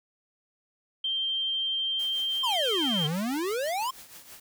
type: tone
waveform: sine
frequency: 3154 Hz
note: G7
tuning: 10 cents sharp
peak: -26 dBFS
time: 1.04-3.07 s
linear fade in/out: 5 ms
type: noise with tremolo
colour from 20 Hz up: white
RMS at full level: -45 dBFS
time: 1.99-4.4 s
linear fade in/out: 5 ms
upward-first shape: triangle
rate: 6.1 Hz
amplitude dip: 70%
type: exponential two-way sweep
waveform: square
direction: down then up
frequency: 1082 to 145.8 to 1082 Hz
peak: -28 dBFS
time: 2.43-3.91 s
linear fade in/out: 10 ms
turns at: 3.06 s
effects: none

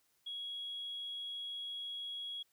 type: tone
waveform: sine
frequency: 3322 Hz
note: G#7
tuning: in tune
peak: -39 dBFS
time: 0.26-2.43 s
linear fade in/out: 10 ms
effects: tanh soft clip ceiling -35 dBFS + white hiss -75 dBFS RMS until 2.52 s

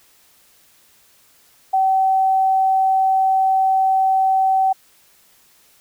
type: tone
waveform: sine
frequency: 765 Hz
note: G5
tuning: 42 cents flat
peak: -13 dBFS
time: 1.73-4.73 s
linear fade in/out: 10 ms
effects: white hiss -54 dBFS RMS until 5.8 s

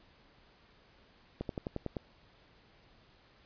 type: slowing click train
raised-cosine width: 2 ms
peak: -22 dBFS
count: 7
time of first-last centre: 1.41-1.968 s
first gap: 82 ms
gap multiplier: 1.05
effects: pink hiss -63 dBFS RMS until 3.45 s + resampled to 11025 Hz

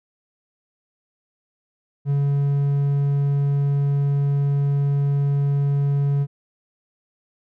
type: tone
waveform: triangle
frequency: 141.3 Hz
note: C#3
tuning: 34 cents sharp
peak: -15 dBFS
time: 2.05-6.27 s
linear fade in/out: 50 ms
effects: none

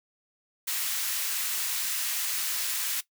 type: high-pass noise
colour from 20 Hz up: white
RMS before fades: -30 dBFS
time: 0.67-3.01 s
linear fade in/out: 10 ms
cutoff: 1400 Hz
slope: 12 dB/octave
effects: noise-tail reverb RT60 0.1 s tail -17 dB re dry

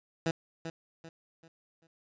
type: tone with echo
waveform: 15% pulse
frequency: 163.8 Hz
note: E3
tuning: 11 cents flat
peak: -21 dBFS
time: 0.26-0.31 s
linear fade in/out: 2 ms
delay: 390 ms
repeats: 4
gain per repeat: -9 dB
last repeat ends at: 1.87 s
effects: resampled to 16000 Hz

